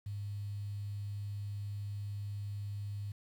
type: tone with quantisation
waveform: sine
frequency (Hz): 101.8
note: G#2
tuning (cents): -34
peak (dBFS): -37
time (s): 0.06-3.12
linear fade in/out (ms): 5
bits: 10
effects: none